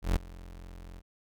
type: tone with ADSR envelope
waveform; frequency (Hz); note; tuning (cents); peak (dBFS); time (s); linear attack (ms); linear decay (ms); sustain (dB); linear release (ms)
35% pulse; 43.65; F1; 0; -20; 0.02-1.02; 140; 8; -22; 41
effects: none